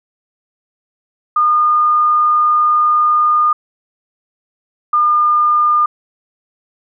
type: tone pair in turn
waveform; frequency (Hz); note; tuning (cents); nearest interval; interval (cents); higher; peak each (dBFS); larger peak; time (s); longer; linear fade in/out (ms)
sine; 1218 / 1208.9; D#6 / D6; -37 / +50; unison; 13; first; -9; neither; 1.36-3.53 / 4.93-5.86; first; 5
effects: none